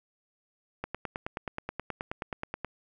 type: click train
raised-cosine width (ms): 0.5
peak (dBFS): -18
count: 18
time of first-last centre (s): 0.84-2.647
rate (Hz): 9.41
effects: none